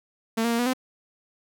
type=tone with pitch steps; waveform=sawtooth; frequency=225.5 / 234.1 / 232.6 / 242.9 / 257.3 Hz; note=A3 / A#3 / A#3 / B3 / C4; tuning=+43 / +8 / -4 / -29 / -29 cents; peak=-18 dBFS; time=0.37-0.735 s; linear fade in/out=10 ms; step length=73 ms; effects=none